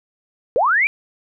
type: linear sweep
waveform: sine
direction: up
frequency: 431.6 to 2414 Hz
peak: -13 dBFS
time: 0.56-0.87 s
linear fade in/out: 0 ms
effects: none